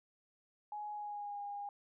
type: tone with pitch glide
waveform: sine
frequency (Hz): 837 to 813.2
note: G#5 to G#5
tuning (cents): +13 to -37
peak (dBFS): -40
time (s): 0.72-1.69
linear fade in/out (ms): 2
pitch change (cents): -50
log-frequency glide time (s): 0.92-1.41
effects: none